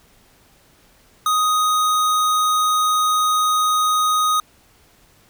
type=tone; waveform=square; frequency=1248 Hz; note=D#6; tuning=5 cents sharp; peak=-16 dBFS; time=1.26-4.4 s; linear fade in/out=2 ms; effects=pink hiss -54 dBFS RMS until 5.29 s